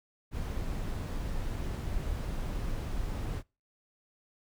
brown noise, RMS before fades -34 dBFS, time 0.31-3.43 s, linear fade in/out 50 ms, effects noise-tail reverb RT60 0.3 s tail -25 dB re dry

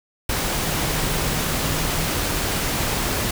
sine tone in noise, 155.9 Hz, D#3, 4 cents sharp, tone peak -31 dBFS, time 0.66-2.06 s, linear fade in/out 5 ms, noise pink, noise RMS -23 dBFS, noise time 0.29-3.31 s, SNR -11 dB, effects none

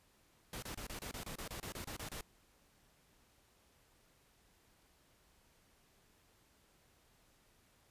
pink noise bursts, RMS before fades -45 dBFS, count 14, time 0.53-2.21 s, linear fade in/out 2 ms, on 94 ms, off 28 ms, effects pink hiss -70 dBFS RMS until 7.9 s + resampled to 32000 Hz

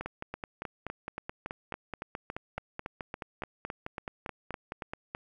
two click trains, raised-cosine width 0.5 ms, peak -21 / -21 dBFS, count 18 / 25, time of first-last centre 0.06-4.822 / 0.01-5.149 s, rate 3.57 / 4.67 Hz, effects 10-bit

